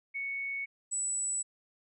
sine tone pair in turn, 2218 / 7904 Hz, C#7 / B8, 0 / 0 cents, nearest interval octave + minor seventh, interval 2200 cents, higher second, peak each -33 / -30 dBFS, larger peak second, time 0.14-0.66 / 0.91-1.43 s, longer neither, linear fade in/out 20 ms, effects none

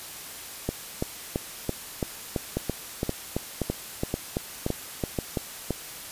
two click trains, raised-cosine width 2 ms, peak -12 / -12 dBFS, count 16 / 6, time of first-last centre 0.69-5.707 / 2.57-5.188 s, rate 2.99 / 1.91 Hz, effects white hiss -40 dBFS RMS until 6.11 s + resampled to 32000 Hz

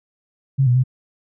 sine tone with pitch steps, 135.4 / 122.9 / 128.2 Hz, C#3 / B2 / C3, -40 / -8 / -35 cents, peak -12 dBFS, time 0.58-0.838 s, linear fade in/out 20 ms, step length 86 ms, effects none

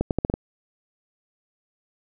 accelerating click train, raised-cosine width 2 ms, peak -8 dBFS, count 6, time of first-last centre 0.01-0.339 s, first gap 98 ms, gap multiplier 0.8, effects none

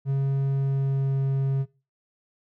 triangle tone with pitch glide, 136.9 to 135.8 Hz, C#3 to C#3, -21 to -35 cents, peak -19 dBFS, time 0.05-1.66 s, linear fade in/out 50 ms, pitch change -14 cents, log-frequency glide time 0.53-1.22 s, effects noise-tail reverb RT60 0.3 s tail -20 dB re dry

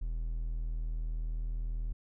triangle tone, 40.2 Hz, E1, 43 cents flat, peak -30 dBFS, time 0.01-1.93 s, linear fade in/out 10 ms, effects none

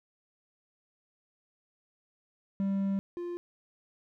triangle tone pair in turn, 196 / 349.2 Hz, G3 / F4, 0 / 0 cents, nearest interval minor seventh, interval 1000 cents, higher second, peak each -25 / -32 dBFS, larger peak first, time 2.6-2.99 / 3.17-3.37 s, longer first, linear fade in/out 0 ms, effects none

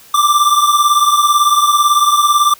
square beating tone pair, 1174.7 / 1192.7 Hz, D6 / D6, 0 / +26 cents, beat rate 18 Hz, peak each -11 / -15 dBFS, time 0.14-2.54 s, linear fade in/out 5 ms, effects white hiss -42 dBFS RMS until 2.59 s

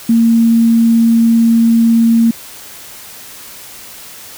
sine tone, 229.5 Hz, A#3, 27 cents flat, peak -6 dBFS, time 0.09-2.31 s, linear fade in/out 5 ms, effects white hiss -33 dBFS RMS until 4.37 s

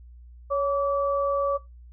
sine tone pair together, 558.8 / 1153 Hz, C#5 / D6, +14 / -32 cents, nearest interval octave + minor second, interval 1254 cents, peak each -23 / -26 dBFS, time 0.5-1.58 s, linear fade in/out 20 ms, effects noise-tail reverb RT60 0.2 s tail -18 dB re dry + added 60 Hz sine -44 dBFS peak until 1.92 s

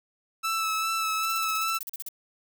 sawtooth tone with vibrato, 1313 Hz, E6, 7 cents flat, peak -22 dBFS, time 0.43-1.79 s, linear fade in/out 20 ms, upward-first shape sine, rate 2.5 Hz, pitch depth 21 cents each way
violet noise bursts, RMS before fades -35 dBFS, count 14, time 1.23-2.087 s, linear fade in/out 2 ms, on 25 ms, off 39 ms
effects none

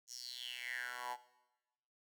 10% pulse tone with high-pass filter sweep, 123.47 Hz, B2, in tune, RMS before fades -45 dBFS, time 0.07-1.17 s, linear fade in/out 50 ms, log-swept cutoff 6300 to 840 Hz, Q 7, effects noise-tail reverb RT60 1.0 s tail -17 dB re dry

